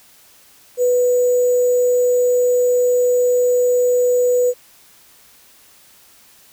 sine tone with sample-and-hold, 494 Hz, B4, in tune, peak -12 dBFS, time 0.77-4.54 s, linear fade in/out 50 ms, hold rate 7350 Hz, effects white hiss -49 dBFS RMS until 6.52 s

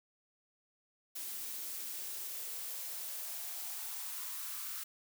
blue noise with high-pass filter sweep, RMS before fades -42 dBFS, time 1.15-4.84 s, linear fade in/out 10 ms, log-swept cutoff 240 to 1300 Hz, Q 2.9, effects none

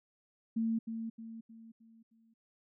sine tone with echo, 225.9 Hz, A3, 46 cents sharp, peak -29 dBFS, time 0.56-0.79 s, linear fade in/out 10 ms, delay 310 ms, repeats 5, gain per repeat -7 dB, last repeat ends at 2.34 s, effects none

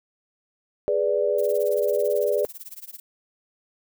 sine chord, G# diminished, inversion none, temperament equal, 415.3 / 493.9 / 587.3 Hz, G#4 / B4 / D5, 0 / 0 / 0 cents, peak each -24 / -25 / -23 dBFS, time 0.88-2.45 s, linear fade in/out 0 ms
violet noise with tremolo, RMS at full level -37 dBFS, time 1.38-3 s, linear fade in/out 5 ms, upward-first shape sine, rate 18 Hz, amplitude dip 95%
effects none

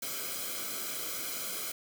white noise with comb filter, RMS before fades -37 dBFS, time 0.02-1.72 s, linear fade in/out 5 ms, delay 1.1 ms, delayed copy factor -0.85, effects none

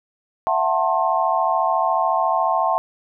sine chord, F# half-diminished seventh, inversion third, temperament just, 666 / 740 / 888 / 1065.6 Hz, E5 / F#5 / A5 / C6, +18 / 0 / +16 / +31 cents, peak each -22 dBFS, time 0.47-2.78 s, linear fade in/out 0 ms, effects none

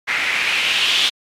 blue noise with low-pass filter sweep, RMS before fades -18 dBFS, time 0.07-1.1 s, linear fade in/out 20 ms, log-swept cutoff 2000 to 3400 Hz, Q 3.5, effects MP3 96 kbps

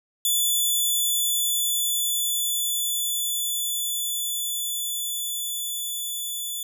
10% pulse tone with level ramp, 3470 Hz, A7, 25 cents flat, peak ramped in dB -12 to -21 dBFS, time 0.25-6.63 s, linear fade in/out 2 ms, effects none

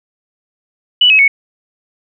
sine tone with pitch steps, 2960 / 2562 / 2217 Hz, F#7 / E7 / C#7, 0 / -50 / 0 cents, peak -5 dBFS, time 1.01-1.28 s, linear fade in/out 5 ms, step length 90 ms, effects none

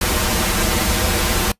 pink noise with comb filter, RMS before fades -18 dBFS, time 0.01-1.52 s, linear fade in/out 5 ms, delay 7.2 ms, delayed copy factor -0.8, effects noise-tail reverb RT60 0.1 s tail -21 dB re dry + resampled to 32000 Hz

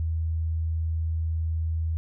sine tone, 80.9 Hz, E2, 32 cents flat, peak -24 dBFS, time 0-1.97 s, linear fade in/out 0 ms, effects none

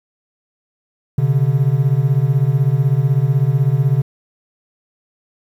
triangle beating tone pair, 128.4 / 144.4 Hz, C3 / D3, -32 / -29 cents, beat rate 16 Hz, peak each -13 dBFS, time 1.18-4.02 s, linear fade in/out 5 ms, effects 8-bit

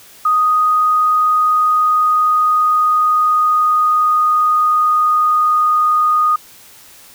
sine tone with pitch glide, 1244.5 to 1233.8 Hz, D#6 to D#6, 0 to -15 cents, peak -10 dBFS, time 0.25-6.36 s, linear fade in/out 5 ms, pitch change -15 cents, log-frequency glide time 1.1-5.89 s, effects white hiss -42 dBFS RMS until 7.14 s

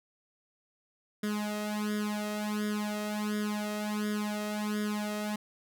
sawtooth tone with flanger, 210 Hz, G#3, 19 cents sharp, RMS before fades -33 dBFS, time 1.23-5.36 s, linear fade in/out 5 ms, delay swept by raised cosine 0.58 to 1.58 ms, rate 1.4 Hz, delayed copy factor +1, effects none

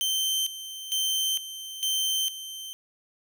sawtooth tone with tremolo, 3109 Hz, G7, 15 cents flat, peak -21 dBFS, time 0.01-2.73 s, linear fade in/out 0 ms, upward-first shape square, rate 1.1 Hz, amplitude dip 75%, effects none

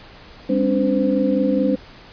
sine tone cluster, 201.5 / 265.2 / 290.1 / 513 Hz, G3 / C4 / D4 / C5, +48 / +23 / -21 / -34 cents, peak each -21 dBFS, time 0.49-1.76 s, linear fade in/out 10 ms, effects pink hiss -43 dBFS RMS until 2.12 s + resampled to 11025 Hz

